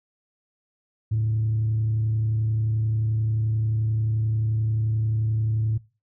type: tone with frequency modulation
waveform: sine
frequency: 110 Hz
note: A2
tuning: in tune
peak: -19 dBFS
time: 1.11-5.78 s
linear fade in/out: 10 ms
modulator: 31.4 Hz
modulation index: 0.23
effects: noise-tail reverb RT60 0.3 s tail -21 dB re dry + tanh soft clip ceiling -17 dBFS